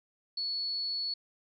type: tone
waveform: sine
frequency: 4406 Hz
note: C#8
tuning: 11 cents flat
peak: -31 dBFS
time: 0.37-1.14 s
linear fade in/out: 5 ms
effects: none